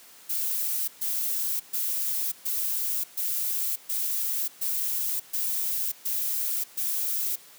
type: noise bursts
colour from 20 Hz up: violet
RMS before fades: -28 dBFS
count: 10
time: 0.29-7.36 s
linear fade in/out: 10 ms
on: 590 ms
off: 130 ms
effects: white hiss -51 dBFS RMS until 7.58 s + high-pass 150 Hz 12 dB/octave